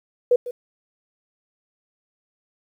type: tone with echo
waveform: sine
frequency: 489.9 Hz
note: B4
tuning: 14 cents flat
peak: -12 dBFS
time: 0.31-0.36 s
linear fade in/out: 5 ms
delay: 150 ms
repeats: 1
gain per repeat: -15 dB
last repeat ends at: 0.51 s
effects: 9-bit